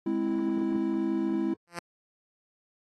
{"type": "chord", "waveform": "triangle", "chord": "Ab augmented", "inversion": "none", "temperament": "equal", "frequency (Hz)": [207.7, 261.6, 329.6], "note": ["Ab3", "C4", "E4"], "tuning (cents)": [0, 0, 0], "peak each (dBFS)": [-30, -30, -26], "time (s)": [0.06, 1.54], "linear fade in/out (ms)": 5}
{"type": "tone with exponential growth", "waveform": "5% pulse", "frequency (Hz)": 172.2, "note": "F3", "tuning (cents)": -24, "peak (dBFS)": -19, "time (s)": [1.67, 1.79], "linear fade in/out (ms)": 2, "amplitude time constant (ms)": 25}
{"effects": ["AAC 32 kbps"]}